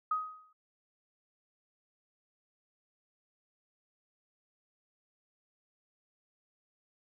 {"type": "tone with exponential decay", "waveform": "sine", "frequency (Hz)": 1256, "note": "D#6", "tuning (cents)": 16, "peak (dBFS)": -26, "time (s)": [0.11, 0.53], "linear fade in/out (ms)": 5, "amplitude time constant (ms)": 90, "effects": []}